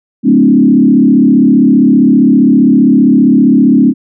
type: tone with frequency modulation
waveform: sine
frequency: 251 Hz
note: B3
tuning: 28 cents sharp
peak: -3 dBFS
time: 0.23-3.94 s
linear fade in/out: 50 ms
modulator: 35.2 Hz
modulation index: 1.5
effects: none